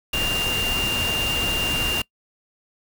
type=tone in noise; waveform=sine; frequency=2794 Hz; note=F7; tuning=in tune; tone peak=-22 dBFS; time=0.13-2.02 s; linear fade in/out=5 ms; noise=pink; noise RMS=-27 dBFS; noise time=0.13-2.02 s; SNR=+2 dB; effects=noise-tail reverb RT60 0.1 s tail -24 dB re dry